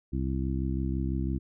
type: harmonic tone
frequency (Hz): 66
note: C2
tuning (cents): +16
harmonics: 1 / 2 / 3 / 4 / 5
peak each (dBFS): -30 / -33 / -35 / -36 / -37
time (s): 0.12-1.39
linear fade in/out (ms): 20
effects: none